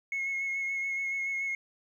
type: tone with vibrato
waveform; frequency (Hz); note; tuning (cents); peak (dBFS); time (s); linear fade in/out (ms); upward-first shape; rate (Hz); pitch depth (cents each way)
sine; 2175; C#7; -33; -28; 0.12-1.55; 2; sine; 7; 20
effects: tanh soft clip ceiling -27 dBFS + 11-bit